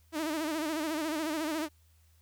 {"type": "tone with vibrato", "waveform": "sawtooth", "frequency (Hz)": 311.9, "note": "D#4", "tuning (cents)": 4, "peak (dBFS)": -27, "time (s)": [0.12, 1.69], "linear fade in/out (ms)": 50, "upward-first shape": "sine", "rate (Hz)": 14, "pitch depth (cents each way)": 96, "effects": ["added 80 Hz sine -61 dBFS peak until 2.21 s", "white hiss -70 dBFS RMS until 2.21 s"]}